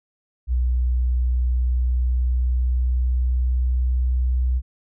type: tone with pitch glide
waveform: sine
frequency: 61.74 to 62.75 Hz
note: B1 to B1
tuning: 0 to +28 cents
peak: -17 dBFS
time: 0.47-4.62 s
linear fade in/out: 50 ms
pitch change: +28 cents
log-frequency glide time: 1.49-4.51 s
effects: none